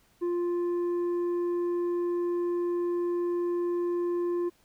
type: tone with tanh clipping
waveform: sine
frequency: 349.2 Hz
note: F4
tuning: in tune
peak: -27 dBFS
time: 0.21-4.5 s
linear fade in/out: 20 ms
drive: 5 dB
effects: pink hiss -65 dBFS RMS until 4.64 s